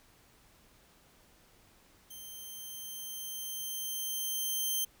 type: tone with level ramp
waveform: 5% pulse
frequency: 3136 Hz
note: G7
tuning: in tune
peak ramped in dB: -37 to -21 dBFS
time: 2.1-4.85 s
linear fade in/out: 10 ms
effects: pink hiss -63 dBFS RMS until 5 s